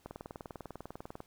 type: click train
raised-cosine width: 1 ms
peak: -28 dBFS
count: 24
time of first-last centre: 0.06-1.204 s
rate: 20.1 Hz
effects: pink hiss -67 dBFS RMS until 1.26 s